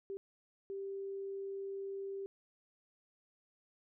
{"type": "tone bursts at uneven times", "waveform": "sine", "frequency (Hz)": 392.3, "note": "G4", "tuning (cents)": 1, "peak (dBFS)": -39, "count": 2, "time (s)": [[0.1, 0.17], [0.7, 2.26]], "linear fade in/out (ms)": 0, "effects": []}